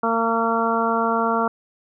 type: harmonic tone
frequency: 228.3 Hz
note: A#3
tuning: 36 cents flat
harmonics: 1 / 2 / 3 / 4 / 5 / 6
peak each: -25 / -25 / -25 / -25 / -25 / -25 dBFS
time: 0.03-1.48 s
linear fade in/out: 5 ms
effects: none